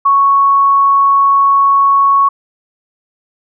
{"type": "tone", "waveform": "sine", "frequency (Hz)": 1108.7, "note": "C#6", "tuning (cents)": 0, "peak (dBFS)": -6, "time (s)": [0.05, 2.29], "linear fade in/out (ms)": 10, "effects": []}